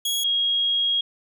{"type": "tone pair in turn", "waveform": ["sawtooth", "sine"], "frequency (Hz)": [3322, 3280], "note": ["G#7", "G#7"], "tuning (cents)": [0, -22], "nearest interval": "unison", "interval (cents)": 22, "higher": "first", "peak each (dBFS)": -19, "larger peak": "neither", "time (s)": [[0.05, 0.24], [0.24, 1.01]], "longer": "second", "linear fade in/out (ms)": 5, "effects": []}